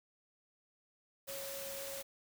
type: tone in noise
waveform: sine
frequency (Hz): 550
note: C#5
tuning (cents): -14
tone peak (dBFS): -45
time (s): 1.27-2.03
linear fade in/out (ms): 20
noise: white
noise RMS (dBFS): -45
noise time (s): 1.27-2.03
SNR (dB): -3
effects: none